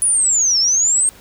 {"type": "linear two-way sweep", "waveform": "sine", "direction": "down then up", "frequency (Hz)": [9956, 5200, 8580], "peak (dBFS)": -12, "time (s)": [0.02, 1.09], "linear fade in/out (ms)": 0, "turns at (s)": 0.59, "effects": ["pink hiss -44 dBFS RMS until 1.2 s"]}